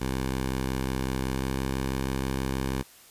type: tone with pitch glide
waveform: 10% pulse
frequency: 65.41 to 66.28 Hz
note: C2 to C2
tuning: 0 to +23 cents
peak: -19 dBFS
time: 0-2.83 s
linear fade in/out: 20 ms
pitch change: +23 cents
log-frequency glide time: 1.28-1.54 s
effects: white hiss -53 dBFS RMS until 3.1 s + resampled to 32000 Hz